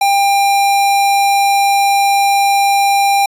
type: tone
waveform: square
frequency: 797 Hz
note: G5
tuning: 28 cents sharp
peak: -10 dBFS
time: 0.01-3.26 s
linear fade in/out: 5 ms
effects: resampled to 32000 Hz